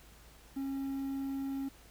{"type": "tone with quantisation", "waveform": "triangle", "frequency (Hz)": 272.3, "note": "C#4", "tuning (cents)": -31, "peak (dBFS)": -32, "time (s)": [0.56, 1.69], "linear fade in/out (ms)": 10, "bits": 10, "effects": ["added 55 Hz sine -58 dBFS peak until 1.9 s", "pink hiss -59 dBFS RMS until 1.9 s"]}